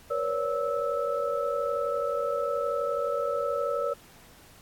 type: tone cluster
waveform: sine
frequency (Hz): 477.4 / 530 / 569 / 1308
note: A#4 / C5 / C#5 / E6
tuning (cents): +41 / +22 / +45 / -14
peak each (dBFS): -31 / -37 / -29 / -32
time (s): 0.1-3.94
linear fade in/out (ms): 10
effects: pink hiss -54 dBFS RMS until 4.61 s + AAC 64 kbps